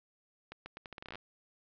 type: accelerating click train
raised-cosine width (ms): 0.3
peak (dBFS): -28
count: 14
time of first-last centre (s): 0.52-1.156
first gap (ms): 140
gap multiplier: 0.79
effects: low-pass 5000 Hz 12 dB/octave